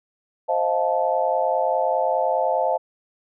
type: chord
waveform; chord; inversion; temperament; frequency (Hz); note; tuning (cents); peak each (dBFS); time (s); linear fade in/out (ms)
sine; F dominant seventh; second; just; 523.8 / 628.6 / 698.5 / 873.1; C5 / Eb5 / F5 / A5; +2 / +18 / 0 / -14; -24; 0.48-2.78; 20
effects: none